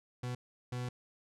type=tone bursts at uneven times; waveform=40% pulse; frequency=124 Hz; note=B2; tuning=7 cents sharp; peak=-35 dBFS; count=2; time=0.23-0.35 / 0.72-0.89 s; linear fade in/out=5 ms; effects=low-pass 9000 Hz 12 dB/octave